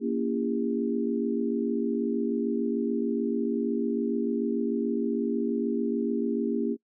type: chord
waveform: sine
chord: A# diminished seventh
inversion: none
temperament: just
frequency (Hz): 233.1 / 279.7 / 335.6 / 402.8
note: A#3 / C#4 / E4 / G4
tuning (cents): 0 / +16 / +31 / +47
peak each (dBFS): -28 / -31 / -33 / -31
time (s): 0-6.77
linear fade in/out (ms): 50
effects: noise-tail reverb RT60 0.1 s tail -24 dB re dry